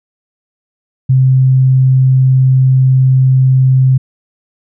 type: tone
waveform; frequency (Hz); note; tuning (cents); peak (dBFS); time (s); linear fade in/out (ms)
sine; 130.81; C3; 0; -5; 1.09-3.98; 10
effects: none